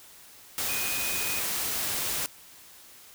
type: tone in noise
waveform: sine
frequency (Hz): 2489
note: D#7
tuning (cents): 0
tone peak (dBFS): -34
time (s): 0.69-1.39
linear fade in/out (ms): 0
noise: white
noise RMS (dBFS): -30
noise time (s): 0.58-2.26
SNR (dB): -7
effects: white hiss -51 dBFS RMS until 3.14 s